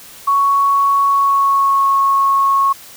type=tone with pitch glide; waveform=sine; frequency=1113 to 1098.3 Hz; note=C#6 to C#6; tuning=+7 to -16 cents; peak=-10 dBFS; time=0.27-2.73 s; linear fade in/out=10 ms; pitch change=-23 cents; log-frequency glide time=1.07-1.86 s; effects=white hiss -38 dBFS RMS until 2.96 s